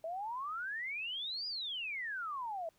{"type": "exponential two-way sweep", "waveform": "sine", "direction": "up then down", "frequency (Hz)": [632, 4978, 632], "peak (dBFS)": -37, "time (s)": [0.04, 2.69], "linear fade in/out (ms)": 2, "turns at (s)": 1.47, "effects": ["pink hiss -72 dBFS RMS until 2.78 s"]}